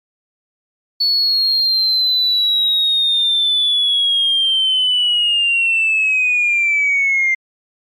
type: linear sweep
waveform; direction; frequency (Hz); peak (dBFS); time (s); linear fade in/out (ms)
sine; down; 4435 to 2093; -11; 1-7.35; 10
effects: tanh soft clip ceiling -8 dBFS + MP3 64 kbps